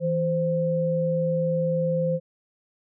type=tone pair together; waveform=sine; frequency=163.79 / 520 Hz; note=E3 / C5; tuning=-11 / -11 cents; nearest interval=octave + minor sixth; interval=2000 cents; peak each=-25 / -23 dBFS; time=0-2.2 s; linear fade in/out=50 ms; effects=none